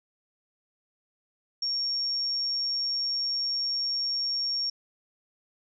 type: tone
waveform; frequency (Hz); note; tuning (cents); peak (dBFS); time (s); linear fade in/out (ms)
sine; 5530; F8; -18; -26; 1.62-4.7; 5
effects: none